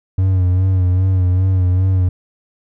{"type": "tone with vibrato", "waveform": "triangle", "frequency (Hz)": 92.5, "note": "F#2", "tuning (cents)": 0, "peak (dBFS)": -9, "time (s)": [0.18, 2.09], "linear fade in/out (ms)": 5, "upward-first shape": "sine", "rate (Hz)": 2.5, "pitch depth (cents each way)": 48, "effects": []}